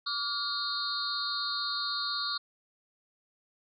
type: tone cluster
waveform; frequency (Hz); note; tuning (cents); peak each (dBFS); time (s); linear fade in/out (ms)
sine; 1156 / 1412 / 3731 / 4170 / 4537; D6 / F6 / A#7 / C8 / C#8; -28 / +19 / +1 / -7 / +39; -37 / -39 / -37 / -34 / -38; 0.06-2.38; 10
effects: none